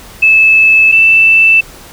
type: tone pair in turn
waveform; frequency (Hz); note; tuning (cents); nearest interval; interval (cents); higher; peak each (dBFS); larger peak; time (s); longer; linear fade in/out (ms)
sine; 2614 / 2652; E7 / E7; -15 / +10; unison; 25; second; -3; neither; 0.22-0.92 / 0.92-1.61; first; 10
effects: pink hiss -34 dBFS RMS until 1.92 s